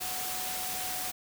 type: tone in noise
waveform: sine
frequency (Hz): 740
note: F#5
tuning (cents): 0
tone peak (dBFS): -41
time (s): 0-1.12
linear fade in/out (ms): 20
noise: white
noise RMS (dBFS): -35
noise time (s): 0-1.12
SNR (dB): -9
effects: none